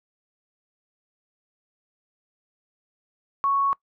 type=tone; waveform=sine; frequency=1108.7 Hz; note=C#6; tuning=in tune; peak=-19 dBFS; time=3.44-3.73 s; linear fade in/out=0 ms; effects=noise-tail reverb RT60 0.1 s tail -23 dB re dry